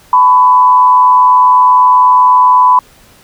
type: tone with frequency modulation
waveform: sine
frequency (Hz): 1000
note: B5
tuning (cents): +21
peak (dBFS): -3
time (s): 0.13-2.79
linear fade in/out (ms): 2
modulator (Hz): 128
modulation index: 0.41
effects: pink hiss -43 dBFS RMS until 3.23 s